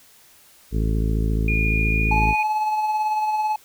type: harmonic tone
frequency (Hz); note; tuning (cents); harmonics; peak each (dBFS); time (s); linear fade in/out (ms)
54.4; A1; -19; 1 / 2 / 3 / 4 / 5 / 6 / 7 / 8; -20 / -26 / -28 / -31 / -32 / -37 / -37 / -35; 0.71-2.35; 50
type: tone with pitch glide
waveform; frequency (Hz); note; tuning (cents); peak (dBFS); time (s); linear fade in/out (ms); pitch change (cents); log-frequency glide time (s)
sine; 2432 to 2472; D#7 to D#7; -40 to -12; -22; 1.48-2.43; 2; +28; 1.95-2.27
type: tone with tremolo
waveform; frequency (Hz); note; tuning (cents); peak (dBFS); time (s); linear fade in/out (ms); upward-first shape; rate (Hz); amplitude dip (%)
triangle; 857; A5; -46; -16; 2.11-3.56; 5; sine; 18; 35
effects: white hiss -52 dBFS RMS until 3.64 s